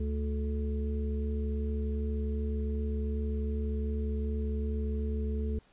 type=harmonic tone with a mistuned harmonic; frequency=72.3 Hz; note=D2; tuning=27 cents flat; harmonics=1 / 3 / 5 / 6; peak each=-30 / -37 / -49 / -40 dBFS; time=0-5.59 s; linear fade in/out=5 ms; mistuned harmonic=3; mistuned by=+21 cents; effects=pink hiss -64 dBFS RMS until 5.72 s + resampled to 8000 Hz